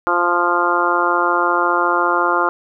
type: harmonic tone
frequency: 174.61 Hz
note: F3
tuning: in tune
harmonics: 2 / 3 / 4 / 5 / 6 / 7 / 8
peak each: -22 / -24 / -24 / -22 / -20 / -20 / -20 dBFS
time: 0.07-2.49 s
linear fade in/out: 0 ms
effects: none